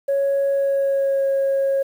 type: tone with pitch glide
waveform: sine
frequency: 554.4 to 546.1 Hz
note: C#5 to C#5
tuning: 0 to -26 cents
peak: -15 dBFS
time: 0.08-1.83 s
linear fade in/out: 10 ms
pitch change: -26 cents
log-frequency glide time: 0.51-1.25 s
effects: tanh soft clip ceiling -14 dBFS + 8-bit